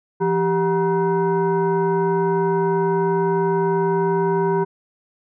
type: tone with frequency modulation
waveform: sine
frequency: 392 Hz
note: G4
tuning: in tune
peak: -16 dBFS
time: 0.2-4.65 s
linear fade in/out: 20 ms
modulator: 561 Hz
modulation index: 1
effects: none